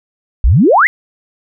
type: exponential sweep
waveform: sine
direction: up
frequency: 46.25 to 2151 Hz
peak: -5 dBFS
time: 0.44-0.87 s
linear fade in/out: 0 ms
effects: none